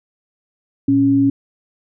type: tone pair together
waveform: sine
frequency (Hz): 116.54 / 276.7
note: A#2 / C#4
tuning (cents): 0 / -3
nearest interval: octave + minor third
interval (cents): 1497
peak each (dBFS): -21 / -11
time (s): 0.88-1.3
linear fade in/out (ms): 5
effects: none